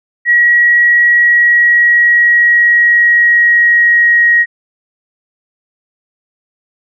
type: tone with pitch glide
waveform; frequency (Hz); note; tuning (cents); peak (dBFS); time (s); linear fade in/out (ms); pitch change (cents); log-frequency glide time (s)
sine; 1913 to 1888.8; A#6 to A#6; +44 to +22; -5; 0.25-4.46; 50; -22; 1.07-4.32
effects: none